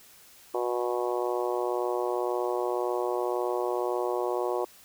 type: harmonic tone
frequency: 121.9 Hz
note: B2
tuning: 22 cents flat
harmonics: 3 / 4 / 5 / 6 / 7 / 8 / 9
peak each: -30 / -32 / -34 / -36 / -37 / -38 / -39 dBFS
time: 0.54-4.65 s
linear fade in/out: 5 ms
effects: white hiss -54 dBFS RMS until 4.84 s